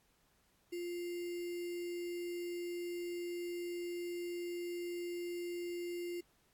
sine tone with sample-and-hold, 349.2 Hz, F4, in tune, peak -38 dBFS, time 0.72-6.21 s, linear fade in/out 10 ms, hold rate 2450 Hz, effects pink hiss -73 dBFS RMS until 6.53 s + AAC 64 kbps

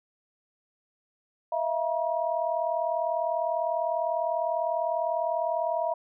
sine tone cluster, 643 / 683 / 955 Hz, E5 / F5 / A#5, -43 / -39 / +42 cents, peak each -29 / -29 / -31 dBFS, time 1.52-5.94 s, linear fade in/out 5 ms, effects none

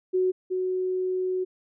sine tone pair in turn, 370 / 370 Hz, F#4 / F#4, 0 / 0 cents, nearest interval unison, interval 0 cents, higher neither, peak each -20 / -24 dBFS, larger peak first, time 0.13-0.32 / 0.5-1.45 s, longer second, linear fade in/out 20 ms, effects none

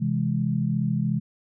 sine chord, C augmented, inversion none, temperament equal, 130.81 / 164.81 / 207.7 Hz, C3 / E3 / G#3, 0 / 0 / 0 cents, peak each -26 dBFS, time 0-1.2 s, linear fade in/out 20 ms, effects none

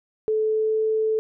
sine tone with pitch glide, 434.4 to 437.7 Hz, A4 to A4, -22 to -9 cents, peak -19 dBFS, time 0.28-1.19 s, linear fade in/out 0 ms, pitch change +13 cents, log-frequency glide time 0.42-0.83 s, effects none

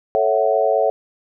sine chord, F# minor seventh, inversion first, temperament equal with one note detuned, 440 / 554.4 / 659.3 / 748.2 Hz, A4 / C#5 / E5 / F#5, 0 / 0 / 0 / +19 cents, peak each -20 / -19 / -19 / -21 dBFS, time 0.15-0.9 s, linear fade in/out 0 ms, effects none

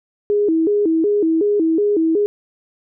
sine tone with vibrato, 365.7 Hz, F#4, 20 cents flat, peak -13 dBFS, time 0.3-2.26 s, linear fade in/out 0 ms, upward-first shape square, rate 2.7 Hz, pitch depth 210 cents each way, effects none

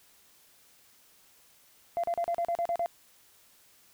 sine tone bursts, 686 Hz, F5, 31 cents flat, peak -25 dBFS, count 9, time 1.97-2.86 s, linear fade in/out 0 ms, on 66 ms, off 37 ms, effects tanh soft clip ceiling -23 dBFS + white hiss -61 dBFS RMS until 3.93 s

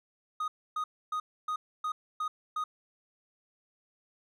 triangle tone bursts, 1244 Hz, D#6, 1 cent flat, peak -28 dBFS, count 7, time 0.4-2.64 s, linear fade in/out 5 ms, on 80 ms, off 280 ms, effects none

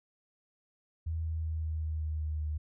sine tone with pitch steps, 81 / 80.3 / 79.61 / 78.92 / 78.24 / 77.57 / 76.9 / 76.23 Hz, E2 / E2 / D#2 / D#2 / D#2 / D#2 / D#2 / D#2, -30 / -45 / +40 / +25 / +10 / -5 / -20 / -35 cents, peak -31 dBFS, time 1.06-2.58 s, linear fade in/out 10 ms, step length 190 ms, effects none

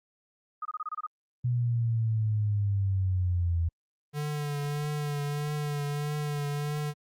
sine tone bursts, 1244.5 Hz, D#6, in tune, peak -31 dBFS, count 8, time 0.62-1.066 s, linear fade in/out 5 ms, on 33 ms, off 26 ms
sine linear sweep, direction down, 123.47 to 82.41 Hz, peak -24 dBFS, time 1.44-3.69 s, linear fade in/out 10 ms
square tone with vibrato, 146.83 Hz, D3, in tune, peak -30 dBFS, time 4.13-6.94 s, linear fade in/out 50 ms, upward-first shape triangle, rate 1.6 Hz, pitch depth 34 cents each way
effects Opus 48 kbps

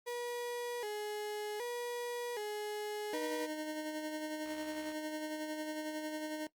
35% pulse tone with vibrato, 450 Hz, A4, 39 cents sharp, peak -36 dBFS, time 0.06-3.47 s, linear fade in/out 20 ms, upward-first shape square, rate 0.65 Hz, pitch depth 120 cents each way
25% pulse tone with tremolo, 307.8 Hz, D#4, 19 cents flat, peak -33 dBFS, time 3.13-6.47 s, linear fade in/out 2 ms, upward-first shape sine, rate 11 Hz, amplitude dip 40%
click train, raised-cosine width 0.3 ms, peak -37 dBFS, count 31, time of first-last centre 4.46-4.919 s, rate 65.4 Hz
effects noise-tail reverb RT60 0.1 s tail -18 dB re dry + Opus 48 kbps

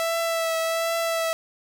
sawtooth tone with vibrato, 659.3 Hz, E5, in tune, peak -19 dBFS, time 0-1.33 s, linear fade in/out 0 ms, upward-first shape triangle, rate 1.3 Hz, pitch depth 23 cents each way, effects none

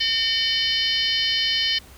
harmonic tone with a mistuned harmonic, 607 Hz, D#5, 43 cents flat, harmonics 3 / 4 / 5 / 6 / 7 / 8 / 9, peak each -29 / -31 / -22 / -33 / -27 / -28 / -33 dBFS, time 0-1.79 s, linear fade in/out 10 ms, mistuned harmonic 4, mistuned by -120 cents, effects added 65 Hz sine -48 dBFS peak until 1.97 s + pink hiss -48 dBFS RMS until 1.97 s

